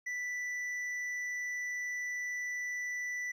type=tone with hard clipping; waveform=sine; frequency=1975.5 Hz; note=B6; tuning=in tune; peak=-36 dBFS; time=0.06-3.32 s; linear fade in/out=10 ms; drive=5 dB; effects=none